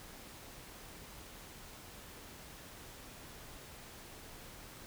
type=silence; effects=pink hiss -52 dBFS RMS until 4.86 s